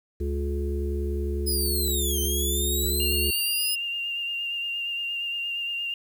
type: harmonic tone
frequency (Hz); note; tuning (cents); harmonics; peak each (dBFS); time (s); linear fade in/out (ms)
71; C#2; +42; 1 / 3 / 5 / 6; -26 / -37 / -32 / -36; 0.2-3.31; 10
type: linear two-way sweep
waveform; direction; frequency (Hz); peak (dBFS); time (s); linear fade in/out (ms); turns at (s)
5% pulse; down then up; 5090 to 3092 to 5090; -19; 1.46-3.76; 20; 2.2
type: tone with vibrato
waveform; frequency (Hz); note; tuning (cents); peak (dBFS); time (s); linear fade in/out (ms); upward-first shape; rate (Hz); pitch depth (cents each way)
sine; 2794; F7; 0; -27; 3-5.94; 2; sine; 8.6; 21
effects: 9-bit